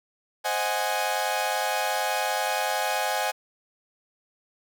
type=chord; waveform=sawtooth; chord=Ab dominant seventh; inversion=first; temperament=equal; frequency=523.3 / 622.3 / 740 / 830.6 Hz; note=C5 / Eb5 / Gb5 / Ab5; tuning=0 / 0 / 0 / 0 cents; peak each=-29 / -28 / -26 / -24 dBFS; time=0.44-3.32 s; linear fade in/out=20 ms; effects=none